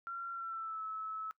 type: tone with pitch glide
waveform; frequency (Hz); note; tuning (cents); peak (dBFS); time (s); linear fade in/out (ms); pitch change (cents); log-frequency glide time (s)
sine; 1371 to 1300; F6 to E6; -32 to -24; -38; 0.07-1.31; 0; -92; 0.32-0.83
effects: noise-tail reverb RT60 0.1 s tail -19 dB re dry